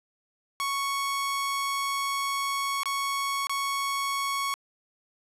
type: tone with dropouts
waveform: sawtooth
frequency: 1108.7 Hz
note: C#6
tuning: in tune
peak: -23 dBFS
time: 0.6-4.54 s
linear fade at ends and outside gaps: 0 ms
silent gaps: 2.833-2.857 / 3.47-3.495 s
effects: resampled to 32000 Hz + 10-bit